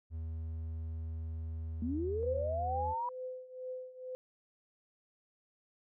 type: tone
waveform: triangle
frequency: 80.6 Hz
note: E2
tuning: 38 cents flat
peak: -35 dBFS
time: 0.1-2.95 s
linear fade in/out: 50 ms
type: linear sweep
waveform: sine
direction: up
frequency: 221.3 to 986 Hz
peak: -33 dBFS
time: 1.82-3.09 s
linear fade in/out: 2 ms
type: tone with tremolo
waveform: sine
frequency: 510 Hz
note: C5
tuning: 44 cents flat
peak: -37 dBFS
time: 2.23-4.15 s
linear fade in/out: 0 ms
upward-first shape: triangle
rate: 2.2 Hz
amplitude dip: 85%
effects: none